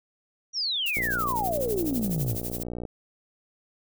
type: exponential sweep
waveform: sine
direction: down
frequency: 5870 to 98.8 Hz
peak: -25 dBFS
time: 0.53-2.38 s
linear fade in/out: 50 ms
type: noise with tremolo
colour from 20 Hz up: violet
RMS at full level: -32 dBFS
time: 0.86-2.63 s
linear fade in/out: 2 ms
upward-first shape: sine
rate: 12 Hz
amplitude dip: 90%
type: click train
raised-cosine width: 2 ms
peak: -21 dBFS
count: 113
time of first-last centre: 0.97-2.852 s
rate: 59.5 Hz
effects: none